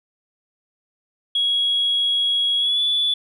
sine tone with pitch glide, 3322 to 3453 Hz, G#7 to A7, 0 to -33 cents, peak -16 dBFS, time 1.35-3.14 s, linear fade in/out 5 ms, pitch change +67 cents, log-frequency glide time 2.58-2.81 s, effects tanh soft clip ceiling -12 dBFS

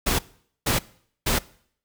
pink noise bursts, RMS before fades -22 dBFS, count 3, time 0.06-1.39 s, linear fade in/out 10 ms, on 130 ms, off 470 ms, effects noise-tail reverb RT60 0.6 s tail -21 dB re dry

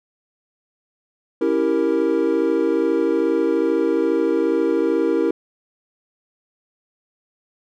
triangle chord, C# diminished seventh, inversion none, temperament equal, 277.2 / 329.6 / 392 / 466.2 Hz, C#4 / E4 / G4 / Bb4, 0 / 0 / 0 / 0 cents, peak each -23 / -18 / -21 / -19 dBFS, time 1.41-5.31 s, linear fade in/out 5 ms, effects none

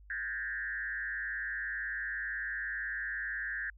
sine tone with frequency modulation, 1700 Hz, G#6, 40 cents sharp, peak -34 dBFS, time 0.1-3.7 s, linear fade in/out 2 ms, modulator 118 Hz, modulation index 1.4, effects added 50 Hz sine -53 dBFS peak until 3.77 s

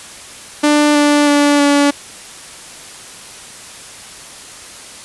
sawtooth tone with pitch steps, 296.3 / 292.9 / 289.5 / 286.2 Hz, D4 / D4 / D4 / D4, +15 / -5 / -25 / -45 cents, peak -5 dBFS, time 0.63-1.91 s, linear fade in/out 10 ms, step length 320 ms, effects white hiss -34 dBFS RMS until 5.04 s + resampled to 24000 Hz

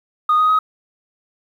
sine tone with pitch steps, 1234 / 1249.1 / 1264.3 Hz, D#6 / D#6 / D#6, -15 / +6 / +27 cents, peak -10 dBFS, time 0.29-0.59 s, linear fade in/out 5 ms, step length 100 ms, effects tanh soft clip ceiling -9 dBFS + 8-bit

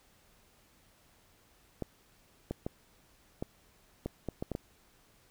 clicks, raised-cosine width 2 ms, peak -21 dBFS, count 9, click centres 1.823 / 2.51 / 2.665 / 3.425 / 4.06 / 4.287 / 4.425 / 4.517 / 4.551 s, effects pink hiss -65 dBFS RMS until 5.3 s

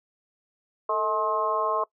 harmonic tone with a mistuned harmonic, 212.9 Hz, G#3, 43 cents sharp, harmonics 2 / 3 / 4 / 5 / 6, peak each -30 / -29 / -35 / -25 / -35 dBFS, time 0.89-1.84 s, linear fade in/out 5 ms, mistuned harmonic 2, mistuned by +72 cents, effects noise-tail reverb RT60 0.1 s tail -22 dB re dry

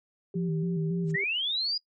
sine tone with pitch glide, 392 to 396.1 Hz, G4 to G4, 0 to +18 cents, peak -35 dBFS, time 0.34-1.24 s, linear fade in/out 2 ms, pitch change +18 cents, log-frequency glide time 0.73-1.03 s
sine tone with vibrato, 166.7 Hz, E3, 20 cents sharp, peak -26 dBFS, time 0.35-1.16 s, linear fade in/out 10 ms, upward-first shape square, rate 3.6 Hz, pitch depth 70 cents each way
blue noise with exponential growth, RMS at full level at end -43 dBFS, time 1.03-1.11 s, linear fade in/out 1 ms, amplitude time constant 16 ms
sine linear sweep, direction up, 1820 to 4953 Hz, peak -26 dBFS, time 1.14-1.78 s, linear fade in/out 10 ms
effects noise-tail reverb RT60 0.1 s tail -21 dB re dry + MP3 32 kbps

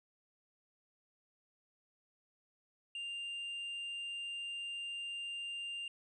triangle tone, 2794 Hz, F7, in tune, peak -38 dBFS, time 2.95-5.88 s, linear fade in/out 2 ms, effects resampled to 22050 Hz

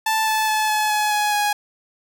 sawtooth tone with pitch steps, 880 / 871.4 / 862.9 / 854.5 / 846.1 / 837.8 / 829.7 Hz, A5 / A5 / A5 / G#5 / G#5 / G#5 / G#5, 0 / -17 / -34 / +49 / +32 / +15 / -2 cents, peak -14 dBFS, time 0.06-1.53 s, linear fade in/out 5 ms, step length 210 ms, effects none

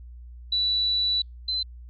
sine tone pair in turn, 3951 / 4055 Hz, B7 / B7, 0 / +45 cents, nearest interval unison, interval 45 cents, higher second, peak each -21 / -24 dBFS, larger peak first, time 0.52-1.22 / 1.48-1.63 s, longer first, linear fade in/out 5 ms, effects added 60 Hz sine -40 dBFS peak until 1.89 s + Opus 48 kbps

